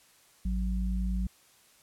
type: tone pair together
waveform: sine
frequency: 54.72 / 185 Hz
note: A1 / F#3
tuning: -9 / 0 cents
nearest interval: octave + major sixth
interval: 2109 cents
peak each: -28 / -33 dBFS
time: 0.45-1.27 s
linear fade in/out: 5 ms
effects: white hiss -61 dBFS RMS until 1.82 s + low-pass 12000 Hz 12 dB/octave